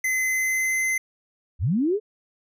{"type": "tone with pitch glide", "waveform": "square", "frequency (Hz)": [2044, 2059], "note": ["C7", "C7"], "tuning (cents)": [-41, -28], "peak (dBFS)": -22, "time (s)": [0.04, 0.98], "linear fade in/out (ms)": 5, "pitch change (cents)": 13, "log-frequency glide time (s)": [0.21, 0.85]}
{"type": "linear sweep", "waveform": "sine", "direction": "up", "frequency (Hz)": [58.4, 444], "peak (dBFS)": -19, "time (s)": [1.59, 2], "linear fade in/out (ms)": 50}
{"effects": []}